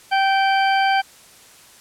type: harmonic tone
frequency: 778 Hz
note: G5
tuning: 13 cents flat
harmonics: 1 / 2 / 3 / 4 / 6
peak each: -16 / -22 / -26 / -28 / -32 dBFS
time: 0.11-1.02 s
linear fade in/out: 20 ms
effects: white hiss -47 dBFS RMS until 1.8 s + low-pass 11000 Hz 12 dB/octave